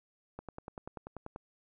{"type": "click train", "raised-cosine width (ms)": 1, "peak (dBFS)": -28, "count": 11, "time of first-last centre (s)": [0.39, 1.361], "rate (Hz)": 10.3, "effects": []}